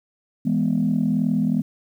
sine chord, E major, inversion none, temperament equal, 164.81 / 207.7 / 246.9 Hz, E3 / G#3 / B3, 0 / 0 / 0 cents, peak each -23 / -21 / -21 dBFS, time 0.45-1.62 s, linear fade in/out 10 ms, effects tanh soft clip ceiling -11 dBFS + 9-bit

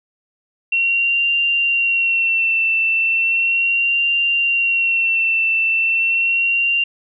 sine tone with vibrato, 2726 Hz, F7, 43 cents flat, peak -14 dBFS, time 0.72-6.84 s, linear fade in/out 5 ms, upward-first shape sine, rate 0.36 Hz, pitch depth 34 cents each way, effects none

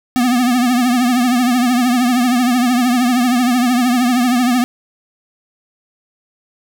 square tone with vibrato, 246.9 Hz, B3, in tune, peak -12 dBFS, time 0.16-4.64 s, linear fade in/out 0 ms, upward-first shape triangle, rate 13 Hz, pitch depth 95 cents each way, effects 8-bit

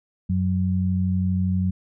sine tone pair together, 92.5 / 185 Hz, F#2 / F#3, 0 / 0 cents, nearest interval octave, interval 1200 cents, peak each -22 dBFS, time 0.29-1.71 s, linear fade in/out 10 ms, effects none

